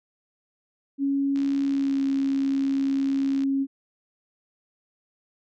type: tone with pitch glide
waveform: sine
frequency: 277.2 to 272.9 Hz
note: C#4 to C#4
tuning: 0 to -27 cents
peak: -21 dBFS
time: 0.98-3.67 s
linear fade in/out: 50 ms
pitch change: -27 cents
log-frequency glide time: 1.62-2.05 s
type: click train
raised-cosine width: 0.2 ms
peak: -26 dBFS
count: 144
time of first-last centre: 1.36-3.435 s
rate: 68.9 Hz
effects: none